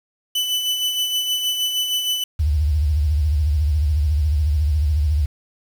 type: tone with tremolo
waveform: 40% pulse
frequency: 2994 Hz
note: F#7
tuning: 20 cents sharp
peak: -17 dBFS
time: 0.35-2.24 s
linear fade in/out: 5 ms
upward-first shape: sine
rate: 6.4 Hz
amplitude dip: 45%
type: tone with vibrato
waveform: sine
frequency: 75 Hz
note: D2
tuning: 37 cents sharp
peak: -15 dBFS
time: 2.39-5.26 s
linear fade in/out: 10 ms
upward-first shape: triangle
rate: 14 Hz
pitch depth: 180 cents each way
effects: 7-bit